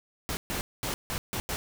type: noise bursts at uneven times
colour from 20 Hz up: pink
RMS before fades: -32 dBFS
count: 6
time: 0.29-0.37 / 0.5-0.61 / 0.83-0.94 / 1.1-1.18 / 1.33-1.4 / 1.49-1.56 s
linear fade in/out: 0 ms
effects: none